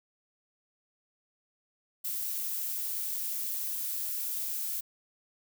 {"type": "noise", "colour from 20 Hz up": "violet", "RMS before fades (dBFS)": -34, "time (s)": [2.04, 4.81], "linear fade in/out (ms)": 10, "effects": []}